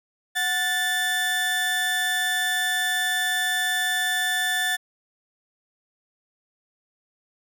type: tone pair together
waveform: 30% pulse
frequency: 734.9 / 1760 Hz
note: F#5 / A6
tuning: -12 / 0 cents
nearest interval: octave + minor third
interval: 1512 cents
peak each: -28 / -20 dBFS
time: 0.35-4.77 s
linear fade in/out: 20 ms
effects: none